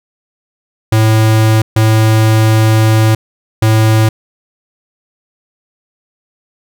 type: tone bursts at uneven times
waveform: square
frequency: 110 Hz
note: A2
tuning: in tune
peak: -7 dBFS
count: 3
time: 0.92-1.62 / 1.76-3.15 / 3.62-4.09 s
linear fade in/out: 5 ms
effects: none